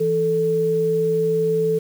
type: tone pair together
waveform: sine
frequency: 165.62 / 440 Hz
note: E3 / A4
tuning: +8 / 0 cents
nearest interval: octave + perfect fourth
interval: 1692 cents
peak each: -25 / -17 dBFS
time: 0-1.79 s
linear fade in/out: 10 ms
effects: 7-bit